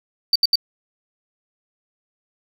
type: tone bursts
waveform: sine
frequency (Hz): 4614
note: D8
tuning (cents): -31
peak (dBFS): -10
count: 3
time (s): 0.33-0.556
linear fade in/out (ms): 2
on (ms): 26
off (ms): 74
effects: tanh soft clip ceiling -10 dBFS